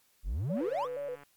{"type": "exponential sweep", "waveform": "triangle", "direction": "up", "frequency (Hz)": [36.71, 1300], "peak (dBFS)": -28, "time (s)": [0.23, 0.88], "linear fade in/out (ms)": 50}
{"type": "tone with vibrato", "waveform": "sine", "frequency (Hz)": 532, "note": "C5", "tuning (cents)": 29, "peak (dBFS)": -34, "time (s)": [0.49, 1.16], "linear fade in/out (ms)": 20, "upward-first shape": "square", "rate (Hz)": 4.2, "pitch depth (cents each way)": 120}
{"type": "click train", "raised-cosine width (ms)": 0.5, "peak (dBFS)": -37, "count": 96, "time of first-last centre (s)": [0.57, 1.234], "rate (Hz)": 143}
{"effects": ["white hiss -68 dBFS RMS until 1.36 s", "MP3 96 kbps"]}